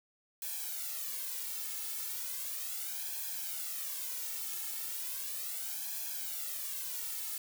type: noise with flanger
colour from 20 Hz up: blue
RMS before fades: -39 dBFS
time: 0.42-7.38 s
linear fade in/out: 2 ms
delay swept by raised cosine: 1.2 to 2.3 ms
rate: 0.36 Hz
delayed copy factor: +1
effects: none